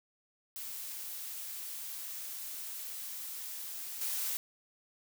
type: noise with level steps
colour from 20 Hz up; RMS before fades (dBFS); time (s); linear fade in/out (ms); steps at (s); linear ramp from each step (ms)
blue; -42 / -35; 0.56-4.37; 0; 4.01; 5
effects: none